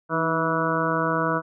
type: harmonic tone with a mistuned harmonic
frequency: 163.2 Hz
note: E3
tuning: 17 cents flat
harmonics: 1 / 2 / 3 / 4 / 6 / 7 / 8 / 9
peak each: -29 / -29 / -29 / -29 / -29 / -29 / -29 / -29 dBFS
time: 0.09-1.42 s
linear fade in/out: 50 ms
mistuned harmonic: 2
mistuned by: -46 cents
effects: none